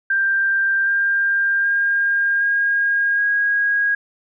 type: tone with pitch steps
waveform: sine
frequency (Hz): 1582 / 1596.7 / 1611.5 / 1626.5 / 1641.6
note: G6 / G6 / G6 / G#6 / G#6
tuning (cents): +15 / +31 / +47 / -37 / -21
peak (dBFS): -15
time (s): 0.1-3.95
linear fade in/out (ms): 5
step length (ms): 770
effects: none